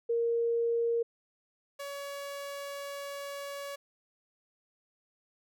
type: tone pair in turn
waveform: sine / sawtooth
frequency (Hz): 466.2 / 563.9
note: A#4 / C#5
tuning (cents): 0 / +30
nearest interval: minor third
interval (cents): 330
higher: second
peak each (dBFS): -26 / -34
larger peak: first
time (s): 0.09-1.03 / 1.79-3.76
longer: second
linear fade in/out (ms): 10
effects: none